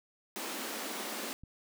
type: high-pass noise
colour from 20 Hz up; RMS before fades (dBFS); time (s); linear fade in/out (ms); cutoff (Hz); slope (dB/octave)
pink; -39; 0.36-1.33; 0; 200; 96
type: click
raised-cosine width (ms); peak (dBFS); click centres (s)
5; -37; 1.436
effects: none